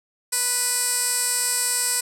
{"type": "tone with band-pass filter", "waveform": "15% pulse", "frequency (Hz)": 492.8, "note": "B4", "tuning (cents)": -4, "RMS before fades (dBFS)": -23, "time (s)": [0.32, 2.01], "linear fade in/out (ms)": 10, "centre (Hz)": 8900, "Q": 2.6, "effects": []}